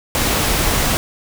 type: noise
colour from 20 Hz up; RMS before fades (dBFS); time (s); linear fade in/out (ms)
pink; -17; 0.15-0.97; 0
effects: none